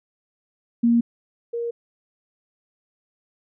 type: tone pair in turn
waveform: sine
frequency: 234.7 / 469.4 Hz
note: A#3 / A#4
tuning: +12 / +12 cents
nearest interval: octave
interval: 1200 cents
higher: second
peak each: -14 / -24 dBFS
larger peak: first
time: 0.83-1.01 / 1.53-1.71 s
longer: neither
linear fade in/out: 10 ms
effects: none